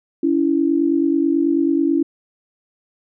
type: tone pair together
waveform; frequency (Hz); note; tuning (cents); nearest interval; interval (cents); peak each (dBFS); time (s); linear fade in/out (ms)
sine; 283.1 / 332.3; C#4 / E4; +37 / +14; minor third; 277; -17; 0.23-2.03; 5
effects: none